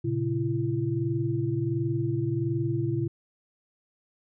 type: tone cluster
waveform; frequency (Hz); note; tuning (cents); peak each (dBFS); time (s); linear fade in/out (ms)
sine; 115.5 / 136.9 / 336.8; A#2 / C#3 / E4; -16 / -21 / +37; -29; 0.04-3.08; 10
effects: none